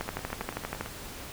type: two click trains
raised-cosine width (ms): 0.5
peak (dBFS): -23 / -16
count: 8 / 11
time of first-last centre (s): 0.08-0.86 / 0.01-0.81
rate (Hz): 8.97 / 12.5
effects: pink hiss -42 dBFS RMS until 1.32 s